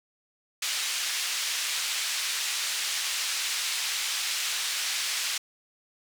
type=band-pass noise; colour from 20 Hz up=pink; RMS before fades=-30 dBFS; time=0.62-5.38 s; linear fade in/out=5 ms; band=2500 to 8100 Hz; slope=12 dB/octave; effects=none